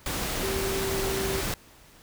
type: tone in noise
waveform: sine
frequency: 387.3 Hz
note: G4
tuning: 21 cents flat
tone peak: -29 dBFS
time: 0.43-1.41 s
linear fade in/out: 2 ms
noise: pink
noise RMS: -30 dBFS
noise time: 0.06-1.54 s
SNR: -2 dB
effects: pink hiss -54 dBFS RMS until 2.02 s